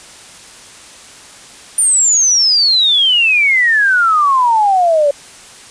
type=exponential sweep; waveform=sine; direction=down; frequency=9240 to 560 Hz; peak=-8 dBFS; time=1.78-5.11 s; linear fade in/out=5 ms; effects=white hiss -37 dBFS RMS until 5.7 s + resampled to 22050 Hz